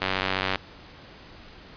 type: click train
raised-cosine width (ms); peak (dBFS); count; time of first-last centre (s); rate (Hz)
0.3; -8; 52; 0.02-0.557; 94.9
effects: pink hiss -47 dBFS RMS until 1.76 s + resampled to 11025 Hz